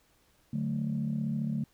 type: chord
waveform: sine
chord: D major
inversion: none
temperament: equal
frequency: 146.83 / 185 / 220 Hz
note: D3 / F#3 / A3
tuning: 0 / 0 / 0 cents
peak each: -32 / -36 / -31 dBFS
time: 0.53-1.64 s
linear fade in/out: 5 ms
effects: tanh soft clip ceiling -22 dBFS + pink hiss -67 dBFS RMS until 1.73 s